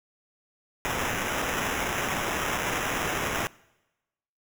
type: noise with sample-and-hold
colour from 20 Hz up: white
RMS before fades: -29 dBFS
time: 0.85-3.47 s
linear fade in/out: 0 ms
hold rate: 4410 Hz
effects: noise-tail reverb RT60 1.0 s tail -23 dB re dry